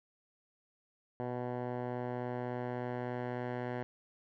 10% pulse tone with low-pass filter sweep, 123.47 Hz, B2, in tune, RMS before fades -38 dBFS, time 1.2-3.83 s, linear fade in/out 0 ms, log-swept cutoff 1000 to 1600 Hz, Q 1.2, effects none

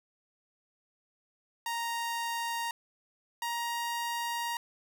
sawtooth tone pair in turn, 932.3 / 940.4 Hz, A#5 / A#5, 0 / +15 cents, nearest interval unison, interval 15 cents, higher second, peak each -28 dBFS, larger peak neither, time 1.66-2.71 / 3.42-4.57 s, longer second, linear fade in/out 2 ms, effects none

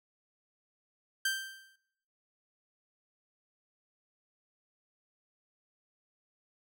sawtooth tone with exponential decay, 1568 Hz, G6, in tune, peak -23 dBFS, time 1.25-1.76 s, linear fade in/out 5 ms, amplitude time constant 110 ms, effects noise-tail reverb RT60 0.7 s tail -18 dB re dry

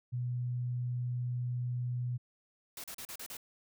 sine tone, 123.1 Hz, B2, 5 cents flat, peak -32 dBFS, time 0.12-2.18 s, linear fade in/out 20 ms
white noise bursts, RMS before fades -44 dBFS, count 6, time 2.77-3.369 s, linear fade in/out 2 ms, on 69 ms, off 37 ms
effects none

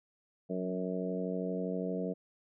harmonic tone with a mistuned harmonic, 92.5 Hz, F#2, in tune, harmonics 2 / 3 / 4 / 5 / 6 / 7, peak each -36 / -40 / -43 / -38 / -43 / -42 dBFS, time 0.49-2.14 s, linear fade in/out 20 ms, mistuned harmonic 2, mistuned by -22 cents, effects none

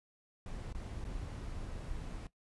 brown noise with dropouts, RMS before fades -42 dBFS, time 0.46-2.27 s, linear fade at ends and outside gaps 2 ms, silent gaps 0.727-0.748 / 1.042-1.049 s, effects noise-tail reverb RT60 0.1 s tail -17 dB re dry + resampled to 24000 Hz

